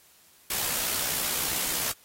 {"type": "noise with amplitude modulation", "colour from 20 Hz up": "white", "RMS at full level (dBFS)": -27, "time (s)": [0.5, 1.92], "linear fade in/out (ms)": 5, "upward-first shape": "sine", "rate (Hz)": 63.2, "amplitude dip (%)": 40, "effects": ["white hiss -58 dBFS RMS until 2.04 s", "AAC 48 kbps"]}